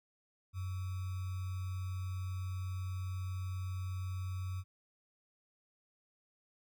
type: tone with sample-and-hold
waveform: sine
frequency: 92.8 Hz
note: F#2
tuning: 6 cents sharp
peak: -36 dBFS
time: 0.53-4.64 s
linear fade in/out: 50 ms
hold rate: 1225 Hz
effects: none